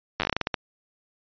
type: slowing click train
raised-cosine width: 0.3 ms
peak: -8 dBFS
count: 12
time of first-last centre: 0.2-0.542 s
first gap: 9 ms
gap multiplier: 1.23
effects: resampled to 11025 Hz